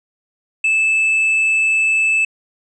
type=tone; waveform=triangle; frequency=2624 Hz; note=E7; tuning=9 cents flat; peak=-11 dBFS; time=0.64-2.25 s; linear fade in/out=5 ms; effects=resampled to 24000 Hz

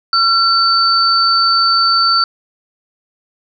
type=tone pair together; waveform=sine; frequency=1360 / 4546 Hz; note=F6 / C#8; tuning=-46 / +43 cents; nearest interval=octave + major sixth; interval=2089 cents; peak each=-12 dBFS; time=0.13-2.24 s; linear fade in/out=2 ms; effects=none

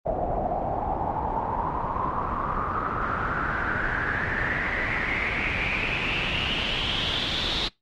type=noise with low-pass filter sweep; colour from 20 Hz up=pink; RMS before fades=-27 dBFS; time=0.05-7.69 s; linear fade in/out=20 ms; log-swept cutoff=660 to 3800 Hz; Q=6.9; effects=noise-tail reverb RT60 0.2 s tail -24 dB re dry + Opus 32 kbps

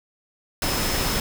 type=tone in noise; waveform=sine; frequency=5200 Hz; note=E8; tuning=24 cents flat; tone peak=-32 dBFS; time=0.62-1.2 s; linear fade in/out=2 ms; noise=pink; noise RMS=-24 dBFS; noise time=0.62-1.2 s; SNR=-11 dB; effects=none

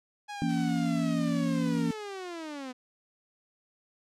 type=linear sweep; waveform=sawtooth; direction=down; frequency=834 to 246.9 Hz; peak=-33 dBFS; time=0.28-2.73 s; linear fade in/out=20 ms
type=chord; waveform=sine; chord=A# diminished; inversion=second; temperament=just; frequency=167.82 / 233.1 / 279.7 Hz; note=E3 / A#3 / C#4; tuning=+31 / 0 / +16 cents; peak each=-30 dBFS; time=0.42-1.91 s; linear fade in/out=0 ms
type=noise; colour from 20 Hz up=white; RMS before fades=-46 dBFS; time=0.49-1.93 s; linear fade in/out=2 ms
effects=low-pass 7000 Hz 12 dB/octave

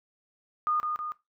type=tone with echo; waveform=sine; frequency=1224 Hz; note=D#6; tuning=29 cents flat; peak=-24 dBFS; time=0.67-0.8 s; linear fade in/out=0 ms; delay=160 ms; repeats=2; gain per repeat=-4 dB; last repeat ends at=1.12 s; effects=noise-tail reverb RT60 0.2 s tail -17 dB re dry

